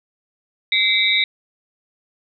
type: tone cluster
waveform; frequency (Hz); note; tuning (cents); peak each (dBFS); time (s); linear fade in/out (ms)
sine; 2075 / 2292 / 3656 / 3853; C7 / D7 / A#7 / B7; -15 / -43 / -34 / -44; -20; 0.72-1.24; 2
effects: none